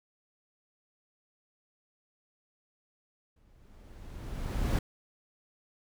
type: noise with exponential growth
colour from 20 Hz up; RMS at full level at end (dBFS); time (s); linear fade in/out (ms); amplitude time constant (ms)
brown; -25; 3.36-4.79; 5; 310
effects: none